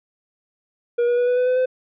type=tone with pitch steps; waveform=triangle; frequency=477.4 / 482.9 / 488.6 / 494.2 / 500 / 505.8 / 511.7 Hz; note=A#4 / B4 / B4 / B4 / B4 / B4 / C5; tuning=+41 / -39 / -19 / +1 / +21 / +41 / -39 cents; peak=-14 dBFS; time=0.98-1.659 s; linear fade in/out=10 ms; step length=97 ms; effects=resampled to 8000 Hz